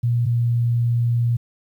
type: tone pair in turn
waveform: sine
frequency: 119.3 / 118.66 Hz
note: A#2 / A#2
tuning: +41 / +31 cents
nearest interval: unison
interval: 10 cents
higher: first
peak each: -16 dBFS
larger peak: neither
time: 0.03-0.26 / 0.26-1.37 s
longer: second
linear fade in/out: 10 ms
effects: 9-bit